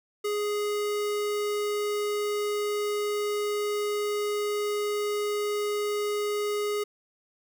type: tone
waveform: square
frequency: 415.3 Hz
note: G#4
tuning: in tune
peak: -27 dBFS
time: 0.24-6.84 s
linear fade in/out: 10 ms
effects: none